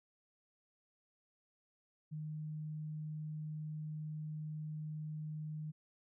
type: tone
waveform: sine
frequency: 153.7 Hz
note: D#3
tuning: 21 cents flat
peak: -40 dBFS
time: 2.11-5.72 s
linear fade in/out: 20 ms
effects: none